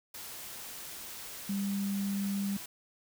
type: tone in noise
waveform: sine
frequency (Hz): 198.8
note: G3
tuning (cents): +25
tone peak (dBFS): -30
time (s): 1.49-2.57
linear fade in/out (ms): 5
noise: white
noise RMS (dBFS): -44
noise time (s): 0.14-2.66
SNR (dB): +11
effects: none